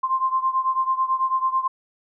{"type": "beating tone pair", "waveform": "sine", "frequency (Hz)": [1046.5, 1055.6], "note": ["C6", "C6"], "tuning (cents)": [0, 15], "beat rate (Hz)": 9.1, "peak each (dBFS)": [-21, -24], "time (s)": [0.03, 1.68], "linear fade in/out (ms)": 10, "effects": []}